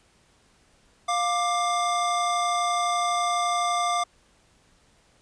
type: tone pair together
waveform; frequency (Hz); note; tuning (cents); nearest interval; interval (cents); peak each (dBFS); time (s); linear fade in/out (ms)
square; 703 / 1182.3; F5 / D6; +11 / +11; major sixth; 900; -26; 1.08-4.04; 10
effects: pink hiss -61 dBFS RMS until 5.21 s + resampled to 22050 Hz